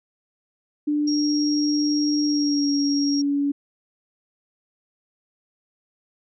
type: tone with pitch glide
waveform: sine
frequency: 296.2 to 284 Hz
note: D4 to C#4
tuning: +15 to +42 cents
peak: -19 dBFS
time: 0.87-3.52 s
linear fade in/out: 10 ms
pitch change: -73 cents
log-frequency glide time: 2.26-2.71 s
type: tone with tremolo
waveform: sine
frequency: 5588 Hz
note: F8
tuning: in tune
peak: -25 dBFS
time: 1.07-3.22 s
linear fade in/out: 10 ms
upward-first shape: triangle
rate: 18 Hz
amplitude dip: 25%
effects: none